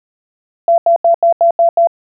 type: tone bursts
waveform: sine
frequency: 678 Hz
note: E5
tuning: 49 cents sharp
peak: -6 dBFS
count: 7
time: 0.68-1.872 s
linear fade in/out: 2 ms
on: 100 ms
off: 82 ms
effects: none